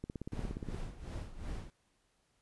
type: click train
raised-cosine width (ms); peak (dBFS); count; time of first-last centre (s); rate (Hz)
3; -27; 13; 0.04-0.746; 17
type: noise with tremolo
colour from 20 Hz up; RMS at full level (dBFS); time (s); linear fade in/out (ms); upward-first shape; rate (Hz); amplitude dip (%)
brown; -39; 0.32-1.7; 0; sine; 2.7; 75
effects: pink hiss -75 dBFS RMS until 2.41 s + resampled to 24000 Hz